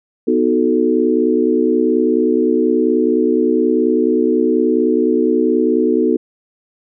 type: chord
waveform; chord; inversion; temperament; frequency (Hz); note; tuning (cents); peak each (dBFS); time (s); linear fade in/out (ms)
sine; B dominant seventh; none; equal; 246.9 / 311.1 / 370 / 440; B3 / D#4 / F#4 / A4; 0 / 0 / 0 / 0; -17; 0.27-6.17; 10
effects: none